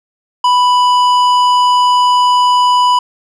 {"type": "tone with tanh clipping", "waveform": "sine", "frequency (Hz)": 990, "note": "B5", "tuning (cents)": 4, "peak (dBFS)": -9, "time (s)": [0.44, 2.99], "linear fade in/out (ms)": 5, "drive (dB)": 12, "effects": []}